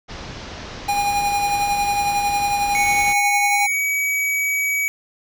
pink low-pass noise, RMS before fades -34 dBFS, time 0.08-3.14 s, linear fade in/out 20 ms, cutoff 6100 Hz, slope 48 dB/octave
square tone with tremolo, 814 Hz, G#5, 35 cents flat, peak -17 dBFS, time 0.88-3.67 s, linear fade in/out 10 ms, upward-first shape sine, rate 11 Hz, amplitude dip 35%
square tone with pitch glide, 2217 to 2271 Hz, C#7 to C#7, 0 to +41 cents, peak -19 dBFS, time 2.75-4.88 s, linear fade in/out 0 ms, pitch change +41 cents, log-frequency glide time 3.46-3.84 s
effects none

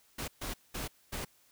pink noise bursts at uneven times, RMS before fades -38 dBFS, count 4, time 0.18-0.28 / 0.41-0.54 / 0.74-0.88 / 1.12-1.25 s, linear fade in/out 10 ms, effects white hiss -66 dBFS RMS until 1.51 s

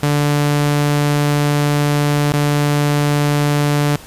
sawtooth tone with dropouts, 146.1 Hz, D3, 9 cents flat, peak -9 dBFS, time 0.03-3.96 s, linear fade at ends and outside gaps 0 ms, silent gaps 2.32-2.338 s, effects pink hiss -38 dBFS RMS until 4.06 s + resampled to 32000 Hz

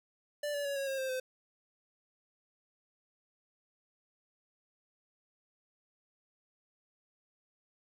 square tone with pitch steps, 587.3 / 574.5 / 562.1 / 549.9 / 537.9 / 526.3 / 514.8 Hz, D5 / D5 / C#5 / C#5 / C5 / C5 / C5, 0 / -38 / +24 / -14 / +48 / +10 / -28 cents, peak -34 dBFS, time 0.43-1.2 s, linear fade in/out 5 ms, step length 110 ms, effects none

